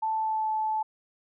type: tone with pitch glide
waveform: sine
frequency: 880 to 869.4 Hz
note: A5 to A5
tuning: 0 to -21 cents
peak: -25 dBFS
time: 0.02-0.83 s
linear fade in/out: 10 ms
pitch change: -21 cents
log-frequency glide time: 0.14-0.5 s
effects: none

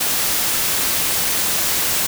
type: noise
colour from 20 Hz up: white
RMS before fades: -19 dBFS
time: 0-2.07 s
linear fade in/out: 10 ms
effects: none

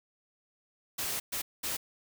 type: noise bursts at uneven times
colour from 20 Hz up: white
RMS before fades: -34 dBFS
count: 3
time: 0.98-1.2 / 1.32-1.42 / 1.63-1.77 s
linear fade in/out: 10 ms
effects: none

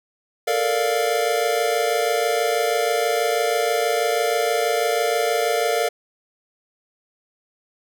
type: chord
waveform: square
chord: Bb major seventh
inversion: third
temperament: equal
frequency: 440 / 466.2 / 587.3 / 698.5 Hz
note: A4 / Bb4 / D5 / F5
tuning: 0 / 0 / 0 / 0 cents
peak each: -27 / -24 / -26 / -24 dBFS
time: 0.47-5.89 s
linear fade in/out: 10 ms
effects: none

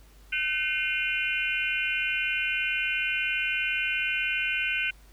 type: tone cluster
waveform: sine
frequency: 1523 / 2119 / 2436 / 2742 / 3010 Hz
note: F#6 / C7 / D#7 / F7 / F#7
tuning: +50 / +21 / -37 / -32 / +29 cents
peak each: -31 / -33 / -30 / -31 / -36 dBFS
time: 0.32-4.91 s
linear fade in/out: 10 ms
effects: added 50 Hz sine -51 dBFS peak until 5.12 s + pink hiss -59 dBFS RMS until 5.12 s

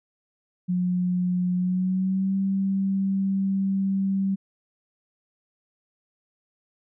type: tone with pitch glide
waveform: sine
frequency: 180 to 194.04 Hz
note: F#3 to G3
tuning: -47 to -17 cents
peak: -21 dBFS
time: 0.68-4.36 s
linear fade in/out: 20 ms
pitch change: +130 cents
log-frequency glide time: 1.55-2.36 s
effects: none

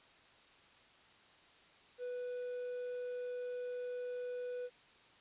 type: tone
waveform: triangle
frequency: 493.9 Hz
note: B4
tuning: in tune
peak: -37 dBFS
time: 1.98-4.7 s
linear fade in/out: 50 ms
effects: white hiss -63 dBFS RMS until 5.2 s + resampled to 8000 Hz

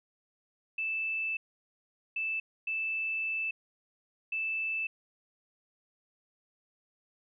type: tone bursts at uneven times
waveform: sine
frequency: 2637 Hz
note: E7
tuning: in tune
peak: -30 dBFS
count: 4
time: 0.78-1.37 / 2.16-2.4 / 2.67-3.51 / 4.32-4.87 s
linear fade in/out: 5 ms
effects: none

